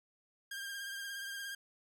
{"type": "tone with vibrato", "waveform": "sawtooth", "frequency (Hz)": 1603, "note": "G6", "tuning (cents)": 38, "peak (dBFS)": -37, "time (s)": [0.51, 1.55], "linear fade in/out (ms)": 5, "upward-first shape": "triangle", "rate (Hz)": 17, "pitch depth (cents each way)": 35, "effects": []}